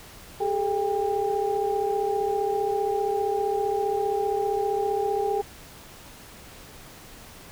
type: tone cluster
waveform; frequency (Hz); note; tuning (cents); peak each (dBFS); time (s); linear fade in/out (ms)
sine; 395.8 / 431 / 799; G4 / A4 / G5; +17 / -36 / +33; -27; 0.4-5.42; 10
effects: pink hiss -46 dBFS RMS until 7.51 s